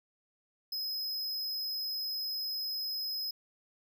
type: tone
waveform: square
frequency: 5090 Hz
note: D#8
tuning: 39 cents sharp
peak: -34 dBFS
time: 0.72-3.31 s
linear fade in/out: 5 ms
effects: none